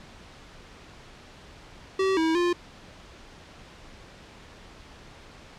square tone with pitch steps, 383.1 / 322.8 / 350.3 Hz, G4 / E4 / F4, -40 / -36 / +5 cents, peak -22 dBFS, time 1.99-2.53 s, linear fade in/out 5 ms, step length 180 ms, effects pink hiss -48 dBFS RMS until 5.58 s + low-pass 5000 Hz 12 dB/octave

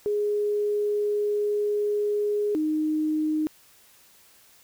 sine tone pair in turn, 415.3 / 308.9 Hz, G#4 / D#4, 0 / -12 cents, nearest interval perfect fourth, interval 512 cents, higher first, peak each -22 / -22 dBFS, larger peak neither, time 0.06-2.55 / 2.55-3.47 s, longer first, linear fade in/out 0 ms, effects white hiss -56 dBFS RMS until 4.63 s

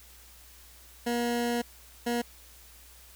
20% pulse tone bursts at uneven times, 238.4 Hz, A#3, 39 cents sharp, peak -22 dBFS, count 2, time 1.06-1.62 / 2.06-2.22 s, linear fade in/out 10 ms, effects added 60 Hz sine -55 dBFS peak until 3.15 s + white hiss -54 dBFS RMS until 3.15 s

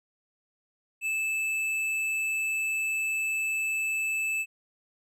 sine tone with tanh clipping, 2625 Hz, E7, 8 cents flat, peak -28 dBFS, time 1.01-4.46 s, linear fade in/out 50 ms, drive 10 dB, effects none

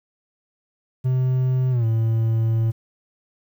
triangle tone with pitch glide, 128.6 to 112.6 Hz, C3 to A2, -30 to +40 cents, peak -15 dBFS, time 1.04-2.72 s, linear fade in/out 20 ms, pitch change -230 cents, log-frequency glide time 1.71-1.85 s, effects 9-bit

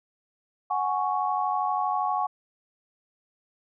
sine chord, F# suspended second, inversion none, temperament just, 740 / 832.5 / 1110 Hz, F#5 / G#5 / C#6, 0 / +4 / +2 cents, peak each -28 dBFS, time 0.7-2.27 s, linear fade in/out 10 ms, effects none

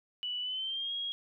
sine tone with pitch glide, 2960 to 3284 Hz, F#7 to G#7, 0 to -20 cents, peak -33 dBFS, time 0.23-1.12 s, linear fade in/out 0 ms, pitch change +180 cents, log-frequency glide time 0.41-0.93 s, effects none

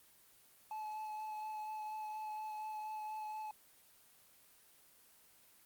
triangle tone with vibrato, 860 Hz, A5, 40 cents flat, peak -39 dBFS, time 0.71-3.51 s, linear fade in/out 2 ms, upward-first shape sine, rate 4.2 Hz, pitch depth 13 cents each way, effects white hiss -65 dBFS RMS until 5.65 s + Opus 24 kbps

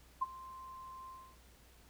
sine tone with ADSR envelope, 1046.5 Hz, C6, in tune, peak -28 dBFS, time 0.21-1.37 s, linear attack 14 ms, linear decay 26 ms, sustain -19 dB, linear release 280 ms, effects added 60 Hz sine -62 dBFS peak until 1.89 s + pink hiss -64 dBFS RMS until 1.89 s

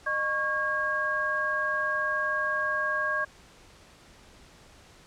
sine tone cluster, 611 / 1107 / 1626 Hz, D#5 / C#6 / G#6, -32 / -3 / -37 cents, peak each -34 / -31 / -27 dBFS, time 0.06-3.25 s, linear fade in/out 10 ms, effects pink hiss -54 dBFS RMS until 5.06 s + low-pass 8000 Hz 12 dB/octave

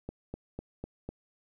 click train, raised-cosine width 2 ms, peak -24 dBFS, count 5, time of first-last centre 0.09-1.09 s, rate 4 Hz, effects 11-bit

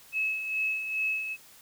sine tone with tremolo, 2585 Hz, E7, 34 cents flat, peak -25 dBFS, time 0.12-1.37 s, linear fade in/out 50 ms, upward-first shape sine, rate 2.4 Hz, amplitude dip 55%, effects white hiss -54 dBFS RMS until 1.61 s

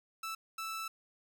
sawtooth tone bursts at uneven times, 1319 Hz, E6, 1 cent sharp, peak -34 dBFS, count 2, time 0.23-0.35 / 0.58-0.88 s, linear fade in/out 5 ms, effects none

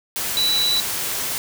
sine tone in noise, 3945 Hz, B7, 3 cents flat, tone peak -17 dBFS, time 0.37-0.8 s, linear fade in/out 0 ms, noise white, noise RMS -25 dBFS, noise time 0.16-1.38 s, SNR +5 dB, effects none

